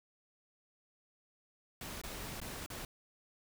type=noise with dropouts; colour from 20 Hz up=pink; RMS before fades=-44 dBFS; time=1.81-2.85 s; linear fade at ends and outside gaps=2 ms; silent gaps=2.015-2.036 / 2.402-2.415 / 2.662-2.701 s; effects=none